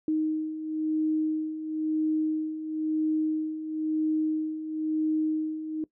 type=beating tone pair; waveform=sine; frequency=311.1 / 312.09 Hz; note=D#4 / D#4; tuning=0 / +5 cents; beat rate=0.99 Hz; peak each=-32 / -26 dBFS; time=0.08-5.84 s; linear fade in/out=2 ms; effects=noise-tail reverb RT60 0.1 s tail -20 dB re dry